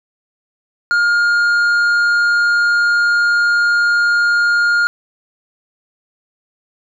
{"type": "tone with tanh clipping", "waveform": "triangle", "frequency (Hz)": 1416, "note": "F6", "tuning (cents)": 23, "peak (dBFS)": -12, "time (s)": [0.91, 4.87], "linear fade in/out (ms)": 0, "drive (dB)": 10, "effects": []}